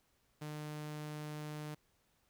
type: tone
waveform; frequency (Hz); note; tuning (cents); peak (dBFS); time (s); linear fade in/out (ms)
sawtooth; 151; D3; +48; -38; 0.41-1.75; 10
effects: pink hiss -75 dBFS RMS until 2.29 s